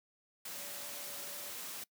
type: tone in noise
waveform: sine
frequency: 576 Hz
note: D5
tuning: 34 cents flat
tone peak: -55 dBFS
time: 0.55-1.5 s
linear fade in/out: 5 ms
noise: white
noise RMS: -44 dBFS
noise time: 0.45-1.84 s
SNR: -14 dB
effects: noise-tail reverb RT60 0.1 s tail -23 dB re dry + high-pass 150 Hz 12 dB/octave